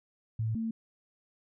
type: tone pair in turn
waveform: sine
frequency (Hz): 111.2 / 225.3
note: A2 / A3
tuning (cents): +19 / +41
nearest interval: octave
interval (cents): 1222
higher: second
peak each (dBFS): -28 / -30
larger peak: first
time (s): 0.39-0.55 / 0.55-0.71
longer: neither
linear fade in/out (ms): 5
effects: none